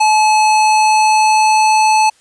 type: tone with pitch glide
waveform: square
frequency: 860 to 866.5 Hz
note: A5 to A5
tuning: -40 to -27 cents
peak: -9 dBFS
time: 0-2.1 s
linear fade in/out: 10 ms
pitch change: +13 cents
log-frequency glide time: 0.38-1.77 s
effects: white hiss -52 dBFS RMS until 2.2 s + resampled to 22050 Hz